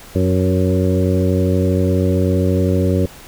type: harmonic tone with a mistuned harmonic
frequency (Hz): 92.5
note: F#2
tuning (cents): 0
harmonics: 1 / 2 / 3 / 4 / 5 / 6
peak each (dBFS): -16 / -19 / -21 / -22 / -23 / -24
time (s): 0.15-3.06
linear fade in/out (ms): 5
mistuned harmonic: 5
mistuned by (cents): +16
effects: pink hiss -39 dBFS RMS until 3.27 s